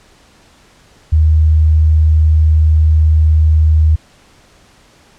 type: tone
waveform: sine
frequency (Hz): 78.1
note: D#2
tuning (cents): +7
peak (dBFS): -6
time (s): 1.12-3.96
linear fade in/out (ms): 10
effects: pink hiss -47 dBFS RMS until 5.18 s + low-pass 8000 Hz 12 dB/octave